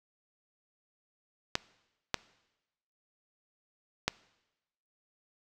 clicks, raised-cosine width 0.2 ms, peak -9 dBFS, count 3, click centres 1.554 / 2.143 / 4.08 s, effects noise-tail reverb RT60 1.0 s tail -21 dB re dry

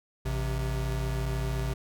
square tone pair together, 55 / 130.81 Hz, A1 / C3, 0 / 0 cents, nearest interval octave + minor third, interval 1500 cents, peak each -31 / -32 dBFS, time 0.25-1.74 s, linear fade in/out 10 ms, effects none

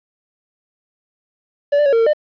triangle tone with pitch steps, 575 / 589 / 557 / 458.6 / 455.1 / 602 Hz, D5 / D5 / C#5 / A#4 / A#4 / D5, -37 / +5 / +8 / -28 / -42 / +43 cents, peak -9 dBFS, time 1.72-2.134 s, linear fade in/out 10 ms, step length 69 ms, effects resampled to 11025 Hz + 8-bit

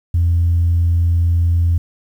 sine tone, 85.2 Hz, F2, 42 cents flat, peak -10 dBFS, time 0.14-1.78 s, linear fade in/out 5 ms, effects tanh soft clip ceiling -8 dBFS + 8-bit

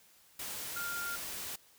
sine tone in noise, 1400 Hz, F6, 4 cents sharp, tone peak -37 dBFS, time 0.76-1.16 s, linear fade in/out 5 ms, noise white, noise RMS -41 dBFS, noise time 0.39-1.56 s, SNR +1 dB, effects white hiss -63 dBFS RMS until 1.78 s

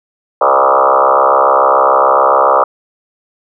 sine tone with frequency modulation, 886 Hz, A5, 12 cents sharp, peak -6 dBFS, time 0.41-2.64 s, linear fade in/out 5 ms, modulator 67 Hz, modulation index 6, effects none

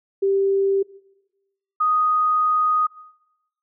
sine tone pair in turn, 392 / 1244.5 Hz, G4 / D#6, 0 / 0 cents, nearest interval octave + minor sixth, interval 2000 cents, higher second, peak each -16 dBFS, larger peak neither, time 0.22-0.83 / 1.8-2.87 s, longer second, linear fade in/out 10 ms, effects noise-tail reverb RT60 1.0 s tail -21 dB re dry

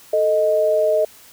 sine tone pair together, 440 / 622.3 Hz, A4 / D#5, 0 / 0 cents, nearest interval tritone, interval 600 cents, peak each -20 / -15 dBFS, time 0.13-1.05 s, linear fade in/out 5 ms, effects white hiss -46 dBFS RMS until 1.32 s

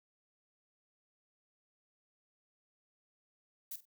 violet noise with echo, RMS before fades -42 dBFS, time 3.71-3.76 s, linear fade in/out 5 ms, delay 47 ms, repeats 2, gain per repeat -14 dB, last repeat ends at 3.854 s, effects none

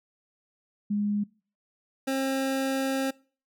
sine / 25% pulse tone pair in turn, 206.2 / 267.9 Hz, G#3 / C4, -12 / +41 cents, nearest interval perfect fourth, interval 453 cents, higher second, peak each -24 / -22 dBFS, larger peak second, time 0.9-1.24 / 2.07-3.11 s, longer second, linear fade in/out 10 ms, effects noise-tail reverb RT60 0.4 s tail -23 dB re dry

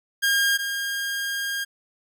sawtooth tone pair in turn, 1616 / 1616 Hz, G#6 / G#6, -48 / -48 cents, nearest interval unison, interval 0 cents, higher neither, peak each -15 / -22 dBFS, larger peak first, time 0.22-0.58 / 0.58-1.65 s, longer second, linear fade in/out 20 ms, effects none

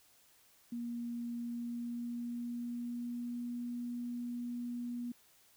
sine tone with pitch glide, 237.1 to 241.2 Hz, A#3 to B3, +30 to -41 cents, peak -37 dBFS, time 0.72-5.12 s, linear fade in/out 5 ms, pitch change +29 cents, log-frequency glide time 1.43-3.64 s, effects white hiss -66 dBFS RMS until 5.56 s

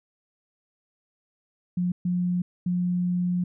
sine tone bursts at uneven times, 178.3 Hz, F3, 36 cents sharp, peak -22 dBFS, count 3, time 1.77-1.92 / 2.05-2.42 / 2.66-3.44 s, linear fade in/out 5 ms, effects none

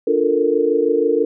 sine chord, Bb major seventh, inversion first, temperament equal, 293.7 / 349.2 / 440 / 466.2 Hz, D4 / F4 / A4 / Bb4, 0 / 0 / 0 / 0 cents, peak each -22 / -22 / -18 / -17 dBFS, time 0.07-1.25 s, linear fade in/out 5 ms, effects none

